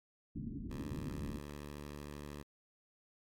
white low-pass noise, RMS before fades -43 dBFS, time 0.35-1.39 s, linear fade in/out 10 ms, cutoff 300 Hz, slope 48 dB/octave
10% pulse tone, 73 Hz, D2, 10 cents flat, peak -37 dBFS, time 0.7-2.43 s, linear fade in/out 10 ms
effects AAC 48 kbps

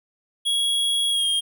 square tone with pitch glide, 3322 to 3231 Hz, G#7 to G#7, 0 to -48 cents, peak -20 dBFS, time 0.45-1.41 s, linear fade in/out 20 ms, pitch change -48 cents, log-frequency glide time 1.1-1.26 s, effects none

